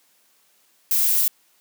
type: noise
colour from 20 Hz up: violet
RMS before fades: -19 dBFS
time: 0.91-1.28 s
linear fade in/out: 2 ms
effects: white hiss -61 dBFS RMS until 1.6 s + high-pass 200 Hz 12 dB/octave